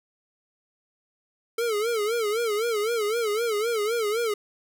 square tone with vibrato, 442.4 Hz, A4, 9 cents sharp, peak -24 dBFS, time 1.58-4.34 s, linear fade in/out 5 ms, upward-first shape sine, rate 3.9 Hz, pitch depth 130 cents each way, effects none

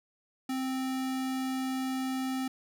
square tone, 261.6 Hz, C4, in tune, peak -31 dBFS, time 0.49-2.48 s, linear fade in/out 5 ms, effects none

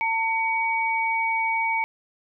sine tone pair together, 899.7 / 2256 Hz, A5 / C#7, +38 / +30 cents, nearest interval octave + major third, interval 1592 cents, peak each -24 dBFS, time 0.01-1.84 s, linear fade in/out 0 ms, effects none

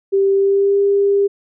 sine tone with pitch glide, 392 to 400 Hz, G4 to G4, 0 to +35 cents, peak -11 dBFS, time 0.12-1.28 s, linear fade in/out 20 ms, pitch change +35 cents, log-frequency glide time 0.33-0.79 s, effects none

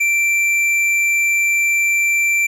sine tone with tanh clipping, 2349 Hz, D7, in tune, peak -15 dBFS, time 0-2.47 s, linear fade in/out 10 ms, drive 10 dB, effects none

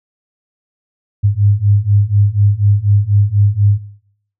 sine beating tone pair, 100 / 104.1 Hz, G2 / G#2, +35 / +5 cents, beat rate 4.1 Hz, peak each -12 dBFS, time 1.23-3.79 s, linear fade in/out 20 ms, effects noise-tail reverb RT60 0.7 s tail -20 dB re dry

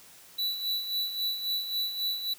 square tone with tremolo, 3951 Hz, B7, in tune, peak -27 dBFS, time 0.38-2.34 s, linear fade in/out 10 ms, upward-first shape sine, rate 3.7 Hz, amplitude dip 60%, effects white hiss -53 dBFS RMS until 2.38 s

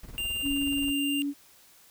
brown noise with tremolo, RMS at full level -39 dBFS, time 0.03-0.92 s, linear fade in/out 5 ms, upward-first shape sine, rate 19 Hz, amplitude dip 80%
square tone, 2794 Hz, F7, in tune, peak -30 dBFS, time 0.18-1.22 s, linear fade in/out 0 ms
sine tone with pitch glide, 281 to 284.4 Hz, C#4 to C#4, +24 to +45 cents, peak -27 dBFS, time 0.42-1.34 s, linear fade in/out 50 ms, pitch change +21 cents, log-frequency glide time 0.85-1.13 s
effects white hiss -57 dBFS RMS until 1.9 s

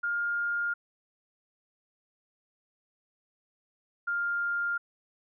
sine tone pair in turn, 1411 / 1402.1 Hz, F6 / F6, +17 / +6 cents, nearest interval unison, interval 11 cents, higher first, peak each -27 dBFS, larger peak neither, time 0.03-0.74 / 4.07-4.78 s, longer neither, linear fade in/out 10 ms, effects none

